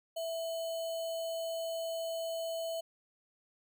sine tone with sample-and-hold, 659.3 Hz, E5, in tune, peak -34 dBFS, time 0.16-2.81 s, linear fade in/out 10 ms, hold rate 3675 Hz, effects none

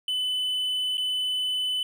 triangle tone with dropouts, 3009 Hz, F#7, 28 cents sharp, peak -23 dBFS, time 0.08-1.83 s, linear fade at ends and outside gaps 2 ms, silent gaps 0.972-0.979 s, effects none

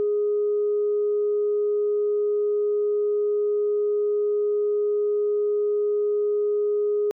sine tone, 415.3 Hz, G#4, in tune, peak -19 dBFS, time 0-7.11 s, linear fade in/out 0 ms, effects tanh soft clip ceiling -15 dBFS

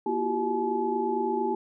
sine tone cluster, 239.3 / 336.1 / 360.4 / 389.2 / 856 Hz, A#3 / E4 / F#4 / G4 / A5, +46 / +34 / -45 / -12 / -48 cents, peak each -33 / -33 / -34 / -29 / -29 dBFS, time 0.06-1.55 s, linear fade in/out 5 ms, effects none

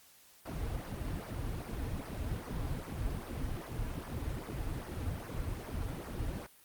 brown noise with flanger, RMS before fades -38 dBFS, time 0.45-6.47 s, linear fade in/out 10 ms, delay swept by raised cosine 0.26 to 5.66 ms, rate 2.5 Hz, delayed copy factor -0.8, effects white hiss -61 dBFS RMS until 6.64 s + Opus 48 kbps

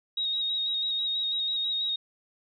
sine tone with vibrato, 3772 Hz, A#7, 20 cents sharp, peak -26 dBFS, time 0.17-1.96 s, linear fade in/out 5 ms, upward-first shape square, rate 6.1 Hz, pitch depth 23 cents each way, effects none

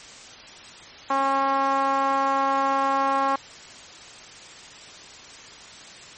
sawtooth tone with band-pass filter, 272.4 Hz, C#4, 30 cents flat, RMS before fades -22 dBFS, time 1.1-3.36 s, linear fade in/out 5 ms, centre 1000 Hz, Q 3.7, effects white hiss -43 dBFS RMS until 6.17 s + MP3 32 kbps

